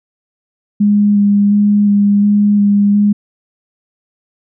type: tone with vibrato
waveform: sine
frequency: 204.5 Hz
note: G#3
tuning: 26 cents flat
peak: -7 dBFS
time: 0.8-3.13 s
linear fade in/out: 10 ms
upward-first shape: square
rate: 1.4 Hz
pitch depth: 12 cents each way
effects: none